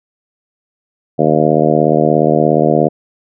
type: harmonic tone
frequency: 77 Hz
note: D#2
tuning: 17 cents flat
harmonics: 2 / 3 / 4 / 5 / 6 / 7 / 8 / 9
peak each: -17 / -17 / -17 / -17 / -17 / -17 / -17 / -17 dBFS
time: 1.18-2.89 s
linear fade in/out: 20 ms
effects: none